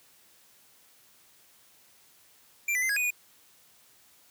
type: tone with pitch steps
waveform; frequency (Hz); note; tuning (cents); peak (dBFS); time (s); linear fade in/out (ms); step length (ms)
square; 2362 / 1993 / 2070 / 1653 / 2481 / 2456; D7 / B6 / C7 / G#6 / D#7 / D#7; +9 / +15 / -19 / -9 / -6 / -23; -26; 2.68-3.106; 5; 71
effects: white hiss -60 dBFS RMS until 4.3 s + high-pass 60 Hz 12 dB/octave